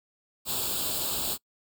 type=noise with comb filter; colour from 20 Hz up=white; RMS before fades=-30 dBFS; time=0.45-1.38 s; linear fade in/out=50 ms; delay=0.25 ms; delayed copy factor=+0.85; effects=noise-tail reverb RT60 0.1 s tail -25 dB re dry